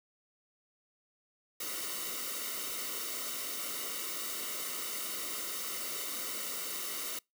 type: noise with comb filter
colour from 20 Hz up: white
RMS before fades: -38 dBFS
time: 1.6-7.19 s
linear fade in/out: 5 ms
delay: 1.2 ms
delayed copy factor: -0.7
effects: noise-tail reverb RT60 0.2 s tail -26 dB re dry + high-pass 200 Hz 12 dB/octave